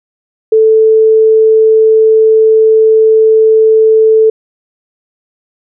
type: tone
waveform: sine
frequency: 440 Hz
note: A4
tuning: in tune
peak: -3 dBFS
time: 0.52-4.3 s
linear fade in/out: 5 ms
effects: none